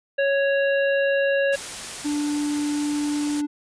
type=harmonic tone; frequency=554.4 Hz; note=C#5; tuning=in tune; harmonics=1 / 3 / 5 / 7; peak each=-19 / -25 / -31 / -42 dBFS; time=0.18-1.56 s; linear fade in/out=10 ms
type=noise; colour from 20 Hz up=white; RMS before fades=-33 dBFS; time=1.52-3.42 s; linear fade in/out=20 ms
type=tone; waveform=triangle; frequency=293.7 Hz; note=D4; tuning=in tune; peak=-20 dBFS; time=2.04-3.47 s; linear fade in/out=20 ms
effects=resampled to 22050 Hz